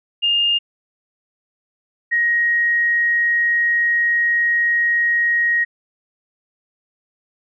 sine tone pair in turn, 2822 / 1883.5 Hz, F7 / A#6, +17 / +17 cents, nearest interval perfect fifth, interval 700 cents, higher first, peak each -14 dBFS, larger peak neither, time 0.22-0.59 / 2.11-5.65 s, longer second, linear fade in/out 20 ms, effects none

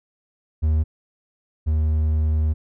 triangle tone pair in turn, 77.78 / 77.51 Hz, D#2 / D#2, 0 / -6 cents, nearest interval unison, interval 6 cents, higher first, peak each -14 / -15 dBFS, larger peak first, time 0.62-0.84 / 1.66-2.54 s, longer second, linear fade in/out 20 ms, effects none

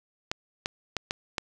clicks, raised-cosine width 0.2 ms, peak -11 dBFS, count 5, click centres 0.315 / 0.659 / 0.967 / 1.109 / 1.382 s, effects none

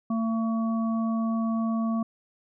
harmonic tone, 225.4 Hz, A3, 42 cents sharp, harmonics 1 / 3 / 5, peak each -24 / -36 / -36 dBFS, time 0.1-2.03 s, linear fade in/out 5 ms, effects none

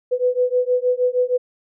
sine beating tone pair, 495.2 / 501.6 Hz, B4 / B4, +5 / +27 cents, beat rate 6.4 Hz, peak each -19 dBFS, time 0.11-1.38 s, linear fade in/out 20 ms, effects none

